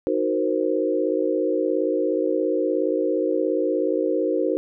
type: chord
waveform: sine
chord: C half-diminished seventh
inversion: first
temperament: equal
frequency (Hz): 311.1 / 370 / 466.2 / 523.3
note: Eb4 / Gb4 / Bb4 / C5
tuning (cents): 0 / 0 / 0 / 0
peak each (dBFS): -25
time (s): 0.07-4.57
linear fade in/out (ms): 0
effects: none